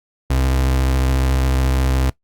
35% pulse tone with vibrato, 65.41 Hz, C2, in tune, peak -13 dBFS, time 0.3-2.1 s, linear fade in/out 5 ms, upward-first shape sine, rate 14 Hz, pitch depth 23 cents each way, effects noise-tail reverb RT60 0.1 s tail -19 dB re dry + Opus 48 kbps

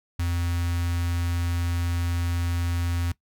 square tone with notch filter, 86 Hz, F2, 26 cents flat, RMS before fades -26 dBFS, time 0.19-3.12 s, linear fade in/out 5 ms, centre 500 Hz, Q 0.64, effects noise-tail reverb RT60 0.1 s tail -19 dB re dry

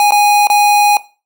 square tone with dropouts, 826 Hz, G#5, 10 cents flat, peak -8 dBFS, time 0-0.97 s, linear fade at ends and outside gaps 1 ms, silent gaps 0.108-0.121 / 0.471-0.5 s, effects noise-tail reverb RT60 0.3 s tail -17 dB re dry

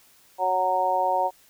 harmonic tone, 185 Hz, F#3, in tune, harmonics 2 / 3 / 4 / 5, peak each -35 / -27 / -24 / -24 dBFS, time 0.38-1.31 s, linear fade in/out 50 ms, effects white hiss -57 dBFS RMS until 1.49 s

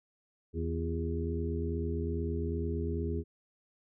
harmonic tone with a mistuned harmonic, 82.41 Hz, E2, in tune, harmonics 1 / 2 / 3 / 4 / 5, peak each -33 / -40 / -39 / -40 / -38 dBFS, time 0.53-3.24 s, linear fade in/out 50 ms, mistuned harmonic 4, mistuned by +70 cents, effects none

